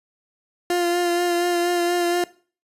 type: tone with vibrato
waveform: 30% pulse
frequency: 349.2 Hz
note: F4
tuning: in tune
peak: -16 dBFS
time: 0.7-2.24 s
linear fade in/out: 2 ms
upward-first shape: sine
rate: 4.2 Hz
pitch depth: 20 cents each way
effects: noise-tail reverb RT60 0.4 s tail -19 dB re dry + resampled to 32000 Hz